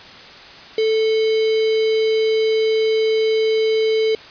square tone with notch filter, 440 Hz, A4, in tune, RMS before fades -17 dBFS, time 0.78-4.15 s, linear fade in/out 2 ms, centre 1300 Hz, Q 1.1, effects white hiss -39 dBFS RMS until 4.3 s + resampled to 11025 Hz

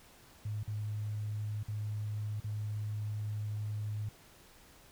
sine tone with dropouts, 105.7 Hz, G#2, 31 cents sharp, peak -34 dBFS, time 0.45-4.09 s, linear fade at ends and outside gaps 5 ms, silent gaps 0.632-0.676 / 1.632-1.682 / 2.402-2.442 s, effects pink hiss -59 dBFS RMS until 4.91 s

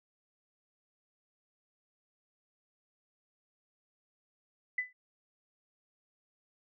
sine tone with exponential decay, 2000 Hz, B6, 21 cents sharp, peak -26 dBFS, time 4.78-4.93 s, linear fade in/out 5 ms, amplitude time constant 31 ms, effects none

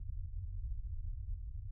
pink low-pass noise, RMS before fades -41 dBFS, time 0-1.71 s, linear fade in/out 5 ms, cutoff 100 Hz, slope 48 dB/octave, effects none

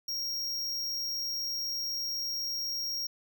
square tone, 5588 Hz, F8, in tune, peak -32 dBFS, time 0.08-3.07 s, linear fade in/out 5 ms, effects none

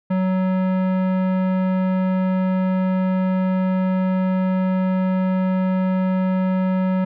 sine tone with tanh clipping, 186.6 Hz, F#3, 15 cents sharp, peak -19 dBFS, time 0.1-7.05 s, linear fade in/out 10 ms, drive 17 dB, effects none

